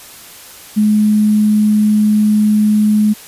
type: tone with sample-and-hold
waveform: sine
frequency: 211.9 Hz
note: G#3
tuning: 35 cents sharp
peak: -8 dBFS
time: 0.76-3.14 s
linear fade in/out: 20 ms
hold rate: 11025 Hz
effects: white hiss -36 dBFS RMS until 3.27 s + resampled to 32000 Hz